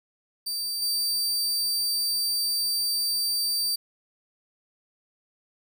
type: tone with level steps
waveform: sawtooth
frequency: 4649 Hz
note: D8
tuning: 18 cents flat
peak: -25 / -21 dBFS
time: 0.46-3.76 s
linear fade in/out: 10 ms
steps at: 0.82 s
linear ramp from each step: 2 ms
effects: none